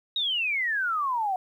sine exponential sweep, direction down, 3822 to 727 Hz, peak -24 dBFS, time 0.16-1.36 s, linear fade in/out 2 ms, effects 10-bit

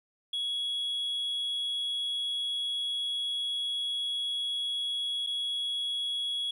sine tone with dropouts, 3344 Hz, G#7, 11 cents sharp, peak -27 dBFS, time 0.33-6.51 s, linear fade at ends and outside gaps 5 ms, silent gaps 5.265-5.27 s, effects tanh soft clip ceiling -28 dBFS + 11-bit

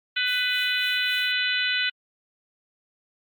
harmonic tone, 498.4 Hz, B4, 16 cents sharp, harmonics 3 / 4 / 5 / 6 / 7 / 8, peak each -27 / -30 / -29 / -28 / -32 / -32 dBFS, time 0.16-1.9 s, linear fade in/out 10 ms
violet noise with tremolo, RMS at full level -43 dBFS, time 0.26-1.33 s, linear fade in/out 20 ms, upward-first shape sine, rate 3.6 Hz, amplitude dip 60%
effects AAC 64 kbps

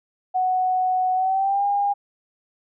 sine tone with pitch glide, 741 to 808.1 Hz, F#5 to G#5, +2 to -48 cents, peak -18 dBFS, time 0.34-1.94 s, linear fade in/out 20 ms, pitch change +150 cents, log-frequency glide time 1.14-1.65 s, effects none

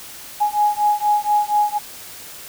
sine beating tone pair, 832 / 836.2 Hz, G#5 / G#5, +3 / +12 cents, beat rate 4.2 Hz, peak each -18 dBFS, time 0.4-1.79 s, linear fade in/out 20 ms, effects white hiss -37 dBFS RMS until 2.48 s

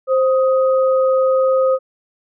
sine tone pair together, 525.1 / 1252 Hz, C5 / D#6, +6 / +10 cents, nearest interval octave + minor third, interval 1504 cents, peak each -12 / -22 dBFS, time 0.07-1.79 s, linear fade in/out 50 ms, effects none

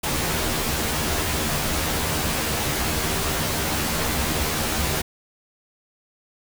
pink noise with comb filter, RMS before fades -24 dBFS, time 0.03-5.02 s, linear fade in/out 10 ms, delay 13 ms, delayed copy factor +0.8, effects none

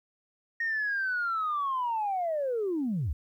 sine linear sweep, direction down, 1864.7 to 57 Hz, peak -26 dBFS, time 0.6-3.13 s, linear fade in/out 5 ms, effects tanh soft clip ceiling -23 dBFS + 11-bit

